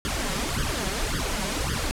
pink noise with flanger, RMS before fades -27 dBFS, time 0.05-1.91 s, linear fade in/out 0 ms, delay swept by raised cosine 0.6 to 5.3 ms, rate 1.8 Hz, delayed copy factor +0.95, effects low-pass 10000 Hz 12 dB/octave

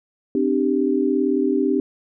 sine chord, C suspended second, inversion none, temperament equal with one note detuned, 261.6 / 299.7 / 392 Hz, C4 / D4 / G4, 0 / +35 / 0 cents, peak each -21 dBFS, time 0.35-1.8 s, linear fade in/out 2 ms, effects none

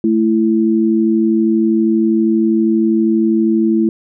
sine tone pair together, 220 / 332.5 Hz, A3 / E4, 0 / +15 cents, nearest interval perfect fifth, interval 715 cents, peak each -13 dBFS, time 0.04-3.89 s, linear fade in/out 2 ms, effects none

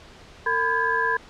sine tone cluster, 454.4 / 1004 / 1617 / 1695 Hz, A#4 / B5 / G#6 / G#6, -44 / +28 / -47 / +35 cents, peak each -29 / -24 / -25 / -26 dBFS, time 0.46-1.17 s, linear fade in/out 5 ms, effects pink hiss -47 dBFS RMS until 1.29 s + low-pass 5000 Hz 12 dB/octave

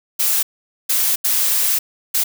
blue noise bursts at uneven times, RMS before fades -17 dBFS, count 4, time 0.19-0.43 / 0.89-1.16 / 1.24-1.79 / 2.14-2.24 s, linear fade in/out 10 ms, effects none

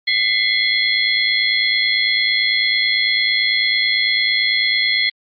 sine tone cluster, 2013 / 2122 / 3359 / 4185 Hz, B6 / C7 / G#7 / C8, +33 / +24 / +19 / 0 cents, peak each -20 dBFS, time 0.07-5.1 s, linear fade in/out 10 ms, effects Opus 48 kbps

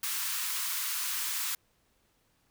white high-pass noise, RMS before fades -33 dBFS, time 0.03-1.55 s, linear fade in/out 2 ms, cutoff 970 Hz, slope 48 dB/octave, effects pink hiss -71 dBFS RMS until 2.5 s

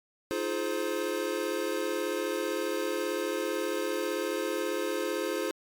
square chord, F minor seventh, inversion third, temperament equal with one note detuned, 311.1 / 349.2 / 424.3 / 523.3 Hz, Eb4 / F4 / Ab4 / C5, 0 / 0 / +37 / 0 cents, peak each -38 / -35 / -35 / -35 dBFS, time 0.31-5.51 s, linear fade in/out 0 ms, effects AAC 64 kbps

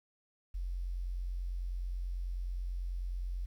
sine tone, 44.63 Hz, F1, 38 cents sharp, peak -34 dBFS, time 0.54-3.46 s, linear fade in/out 10 ms, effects 11-bit

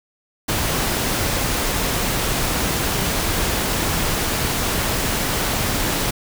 pink noise, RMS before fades -21 dBFS, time 0.48-6.11 s, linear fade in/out 10 ms, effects none

